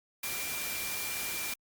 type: tone in noise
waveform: sine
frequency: 2373 Hz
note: D7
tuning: 17 cents sharp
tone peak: -40 dBFS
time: 0.23-1.54 s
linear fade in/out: 5 ms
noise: white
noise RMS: -36 dBFS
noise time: 0.23-1.54 s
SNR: -7 dB
effects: Opus 48 kbps